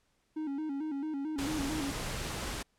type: tone with vibrato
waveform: triangle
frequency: 293.7 Hz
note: D4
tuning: in tune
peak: -31 dBFS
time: 0.36-1.91 s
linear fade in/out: 10 ms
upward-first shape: square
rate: 4.5 Hz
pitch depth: 100 cents each way
type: noise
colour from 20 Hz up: pink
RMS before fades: -37 dBFS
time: 1.38-2.63 s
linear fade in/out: 10 ms
effects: pink hiss -74 dBFS RMS until 2.78 s + low-pass 10000 Hz 12 dB/octave